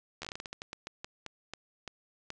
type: slowing click train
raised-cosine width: 0.2 ms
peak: -22 dBFS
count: 18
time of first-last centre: 0.22-2.304 s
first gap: 12 ms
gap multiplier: 1.25
effects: resampled to 22050 Hz